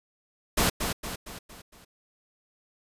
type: noise with echo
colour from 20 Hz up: pink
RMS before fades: -23 dBFS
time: 0.57-0.7 s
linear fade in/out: 10 ms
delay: 230 ms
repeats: 5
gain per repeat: -6 dB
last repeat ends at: 1.85 s
effects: resampled to 32000 Hz